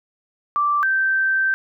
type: tone pair in turn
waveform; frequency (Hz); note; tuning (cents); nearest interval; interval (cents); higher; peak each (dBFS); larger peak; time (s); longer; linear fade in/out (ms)
sine; 1170 / 1557.3; D6 / G6; -7 / -12; perfect fourth; 495; second; -16; neither; 0.56-0.83 / 0.83-1.54; second; 0
effects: none